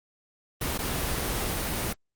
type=noise with dropouts; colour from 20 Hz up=pink; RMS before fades=-29 dBFS; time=0.61-1.93 s; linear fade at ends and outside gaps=5 ms; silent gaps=0.778-0.788 s; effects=Opus 24 kbps